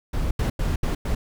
brown noise bursts at uneven times, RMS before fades -23 dBFS, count 5, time 0.13-0.31 / 0.39-0.5 / 0.59-0.76 / 0.83-0.95 / 1.05-1.15 s, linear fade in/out 5 ms, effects none

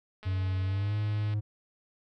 click train, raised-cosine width 0.3 ms, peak -32 dBFS, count 237, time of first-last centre 0.23-1.338 s, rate 213 Hz
triangle tone with pitch glide, 94.3 to 105.24 Hz, F#2 to G#2, +33 to +23 cents, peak -25 dBFS, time 0.25-1.41 s, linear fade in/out 20 ms, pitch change +190 cents, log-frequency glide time 0.63-0.96 s
effects none

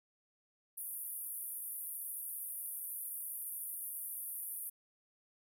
white band-pass noise, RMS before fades -43 dBFS, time 0.77-4.7 s, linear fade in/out 10 ms, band 9500 to 15000 Hz, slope 96 dB/octave, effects none

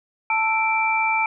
sine tone cluster, 884 / 1319 / 2342 Hz, A5 / E6 / D7, +8 / +1 / -5 cents, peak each -21 / -29 / -21 dBFS, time 0.3-1.26 s, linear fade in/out 2 ms, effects none

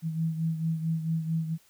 sine beating tone pair, 161.4 / 165.9 Hz, E3 / E3, -36 / +11 cents, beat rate 4.5 Hz, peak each -27 / -34 dBFS, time 0.02-1.58 s, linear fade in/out 50 ms, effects white hiss -62 dBFS RMS until 1.69 s

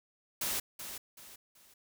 white noise with echo, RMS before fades -34 dBFS, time 0.41-0.6 s, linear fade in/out 5 ms, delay 380 ms, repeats 3, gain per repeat -9 dB, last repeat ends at 1.74 s, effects none

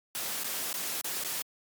white noise with dropouts, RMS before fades -34 dBFS, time 0.15-1.42 s, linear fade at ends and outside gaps 0 ms, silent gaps 0.436-0.443 / 0.729-0.741 / 1.012-1.044 / 1.237-1.247 s, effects high-pass 150 Hz 12 dB/octave + MP3 96 kbps

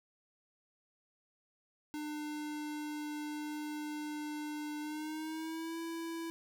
square tone with pitch glide, 300.1 to 331.1 Hz, D4 to E4, +38 to +8 cents, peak -39 dBFS, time 1.94-6.3 s, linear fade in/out 0 ms, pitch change +170 cents, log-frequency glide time 4.8-5.78 s, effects none

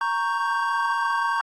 triangle chord, G diminished, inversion first, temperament equal, 932.3 / 1108.7 / 1568 Hz, Bb5 / Db6 / G6, 0 / 0 / 0 cents, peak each -24 / -24 / -26 dBFS, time 0.01-1.41 s, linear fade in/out 2 ms, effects AAC 32 kbps

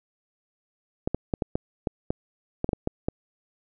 clicks, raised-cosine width 2 ms, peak -11 dBFS, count 12, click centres 1.075 / 1.146 / 1.338 / 1.422 / 1.555 / 1.872 / 2.105 / 2.644 / 2.691 / 2.732 / 2.874 / 3.085 s, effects none

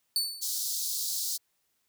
sawtooth tone with exponential decay, 4490 Hz, C#8, 21 cents sharp, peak -20 dBFS, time 0.16-0.62 s, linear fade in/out 1 ms, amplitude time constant 100 ms
pink high-pass noise, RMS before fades -32 dBFS, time 0.41-1.38 s, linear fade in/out 20 ms, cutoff 4100 Hz, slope 48 dB/octave
effects white hiss -75 dBFS RMS until 1.88 s

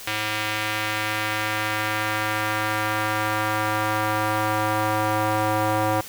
square tone with band-pass filter sweep, 107.2 Hz, A2, 45 cents flat, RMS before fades -24 dBFS, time 0.07-6.01 s, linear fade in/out 5 ms, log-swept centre 2500 to 830 Hz, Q 1.2, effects white hiss -39 dBFS RMS until 6.08 s

